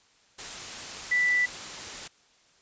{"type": "tone in noise", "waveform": "sine", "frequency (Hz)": 1975.5, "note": "B6", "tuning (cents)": 0, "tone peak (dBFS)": -21, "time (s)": [1.11, 1.46], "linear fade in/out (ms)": 10, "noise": "white", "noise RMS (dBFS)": -38, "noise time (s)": [0.38, 2.08], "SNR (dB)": 14, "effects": ["white hiss -62 dBFS RMS until 2.61 s", "resampled to 16000 Hz"]}